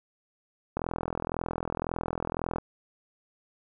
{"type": "click train", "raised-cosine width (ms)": 1, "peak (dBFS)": -16, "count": 77, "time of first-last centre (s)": [0.77, 2.584], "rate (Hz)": 41.9, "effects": []}